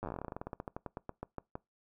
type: slowing click train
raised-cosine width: 1 ms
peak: -25 dBFS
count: 28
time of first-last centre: 0.03-1.554 s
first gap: 9 ms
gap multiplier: 1.12
effects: noise-tail reverb RT60 0.2 s tail -23 dB re dry